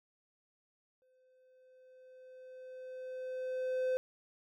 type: tone with exponential growth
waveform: triangle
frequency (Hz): 513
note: C5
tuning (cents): -34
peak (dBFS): -27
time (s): 1.02-3.97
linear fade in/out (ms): 0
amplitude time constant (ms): 640
effects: none